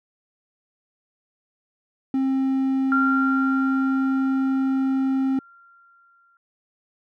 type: tone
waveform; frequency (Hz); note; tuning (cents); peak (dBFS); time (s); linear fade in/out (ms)
triangle; 266.3; C4; +31; -17; 2.14-5.39; 2
type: tone with exponential decay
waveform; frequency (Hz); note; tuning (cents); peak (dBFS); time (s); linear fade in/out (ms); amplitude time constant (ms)
sine; 1382; F6; -19; -18; 2.92-6.37; 1; 750
effects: none